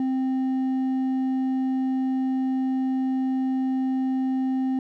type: tone with hard clipping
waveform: sine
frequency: 261.6 Hz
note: C4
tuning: in tune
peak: -23 dBFS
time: 0-4.79 s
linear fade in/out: 2 ms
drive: 4 dB
effects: none